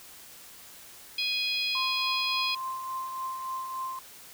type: harmonic tone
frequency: 830 Hz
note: G#5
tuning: 1 cent flat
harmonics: 3 / 4 / 5 / 6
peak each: -31 / -32 / -33 / -34 dBFS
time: 1.18-2.55 s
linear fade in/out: 5 ms
type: tone with tremolo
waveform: sine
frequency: 1046.5 Hz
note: C6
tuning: in tune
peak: -30 dBFS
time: 1.75-3.99 s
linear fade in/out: 2 ms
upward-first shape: triangle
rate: 3.5 Hz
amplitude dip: 45%
effects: white hiss -49 dBFS RMS until 4.33 s